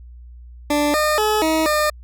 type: tone with pitch steps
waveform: 20% pulse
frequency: 293.7 / 608 / 427.4 / 317.7 / 605 Hz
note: D4 / D#5 / G#4 / D#4 / D#5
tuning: 0 / -40 / +50 / +36 / -49 cents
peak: -11 dBFS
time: 0.7-1.9 s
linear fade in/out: 5 ms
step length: 240 ms
effects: added 60 Hz sine -37 dBFS peak until 2.03 s